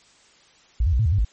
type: tone with pitch steps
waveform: sine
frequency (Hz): 57.6 / 85.1 / 61.6 / 111.4 / 77.1 / 99.4 / 53.5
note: A#1 / F2 / B1 / A2 / D#2 / G2 / A1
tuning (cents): -20 / -44 / -4 / +22 / -15 / +25 / -48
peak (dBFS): -16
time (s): 0.8-1.248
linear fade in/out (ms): 5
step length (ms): 64
effects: white hiss -55 dBFS RMS until 1.32 s + MP3 32 kbps